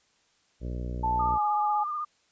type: harmonic tone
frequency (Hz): 60.8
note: B1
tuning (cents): -26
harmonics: 1 / 2 / 3 / 4 / 5 / 6 / 7 / 8 / 9 / 10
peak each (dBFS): -32 / -38 / -42 / -44 / -46 / -48 / -49 / -50 / -51 / -52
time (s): 0.6-1.39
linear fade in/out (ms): 50
type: tone with pitch glide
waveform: sine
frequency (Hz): 880 to 839.3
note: A5 to G#5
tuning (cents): 0 to +18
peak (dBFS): -24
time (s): 1.03-1.84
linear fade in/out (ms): 10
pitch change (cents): -82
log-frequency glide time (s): 1.31-1.4
type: tone with vibrato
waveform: sine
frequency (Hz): 1206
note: D6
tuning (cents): +46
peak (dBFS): -29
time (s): 1.19-2.05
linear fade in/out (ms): 10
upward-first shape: triangle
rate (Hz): 16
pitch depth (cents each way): 45
effects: white hiss -67 dBFS RMS until 2.31 s + resampled to 16000 Hz